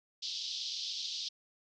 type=band-pass noise; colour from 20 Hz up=pink; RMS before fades=-39 dBFS; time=0.22-1.29 s; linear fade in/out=10 ms; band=3300 to 5500 Hz; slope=48 dB/octave; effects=none